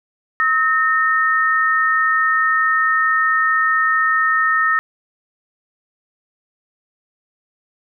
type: tone pair together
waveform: sine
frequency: 1284.4 / 1829 Hz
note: E6 / A#6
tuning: -45 / -33 cents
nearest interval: tritone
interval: 612 cents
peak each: -16 dBFS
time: 0.4-4.79 s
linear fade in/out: 0 ms
effects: none